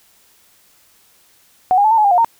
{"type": "tone with pitch steps", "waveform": "sine", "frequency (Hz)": [740, 812, 866, 905, 851, 803, 714, 920], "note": ["F#5", "G#5", "A5", "A5", "G#5", "G5", "F5", "A#5"], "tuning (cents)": [0, -39, -28, 48, 42, 41, 38, -23], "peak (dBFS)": -9, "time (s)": [1.71, 2.246], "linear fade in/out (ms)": 0, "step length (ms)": 67, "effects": ["white hiss -53 dBFS RMS until 2.39 s"]}